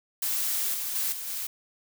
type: noise with level steps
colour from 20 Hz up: blue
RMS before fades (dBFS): -28 / -32 / -28 / -36 / -33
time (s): 0.22-1.47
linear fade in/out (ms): 5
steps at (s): 0.74 / 0.95 / 1.12 / 1.27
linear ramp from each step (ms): 5
effects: none